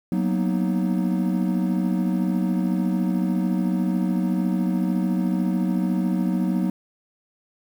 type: chord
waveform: triangle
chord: B major seventh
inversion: second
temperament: equal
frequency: 185 / 233.1 / 246.9 / 311.1 Hz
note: F#3 / A#3 / B3 / D#4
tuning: 0 / 0 / 0 / 0 cents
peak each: -20 / -26 / -26 / -26 dBFS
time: 0.12-6.7 s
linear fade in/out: 2 ms
effects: 8-bit